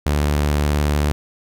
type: tone with vibrato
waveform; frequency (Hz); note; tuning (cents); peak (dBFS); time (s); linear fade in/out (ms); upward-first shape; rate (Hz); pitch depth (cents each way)
sawtooth; 73.6; D2; +4; -12; 0.06-1.12; 0; triangle; 19; 52
effects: none